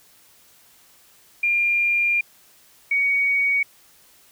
sine tone pair in turn, 2400 / 2244 Hz, D7 / C#7, +37 / +21 cents, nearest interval minor second, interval 116 cents, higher first, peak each -17 dBFS, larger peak neither, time 1.43-2.21 / 2.91-3.63 s, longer first, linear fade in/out 5 ms, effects white hiss -54 dBFS RMS until 4.31 s

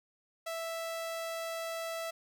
sawtooth tone, 659.3 Hz, E5, in tune, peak -32 dBFS, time 0.46-2.11 s, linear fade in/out 10 ms, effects none

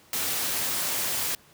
white noise, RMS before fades -28 dBFS, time 0.13-1.35 s, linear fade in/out 2 ms, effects pink hiss -56 dBFS RMS until 1.53 s + high-pass 80 Hz 12 dB/octave

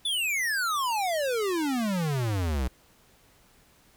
square exponential sweep, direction down, 3545 to 60 Hz, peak -26 dBFS, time 0.05-2.68 s, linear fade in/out 5 ms, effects pink hiss -60 dBFS RMS until 3.96 s

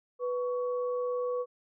sine tone pair together, 493.9 / 1120.7 Hz, B4 / C#6, 0 / +19 cents, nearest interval octave + major second, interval 1419 cents, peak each -29 / -39 dBFS, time 0.19-1.46 s, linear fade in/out 50 ms, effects none

